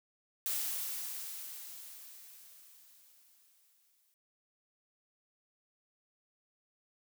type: noise with exponential decay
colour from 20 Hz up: blue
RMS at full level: -34 dBFS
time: 0.46-4.14 s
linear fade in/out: 0 ms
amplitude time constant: 800 ms
effects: none